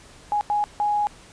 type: tone bursts at uneven times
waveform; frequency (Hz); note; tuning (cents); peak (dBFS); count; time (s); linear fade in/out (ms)
sine; 830.6; G#5; 0; -19; 3; 0.32-0.41 / 0.5-0.64 / 0.8-1.07; 0
effects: pink hiss -48 dBFS RMS until 1.32 s + resampled to 22050 Hz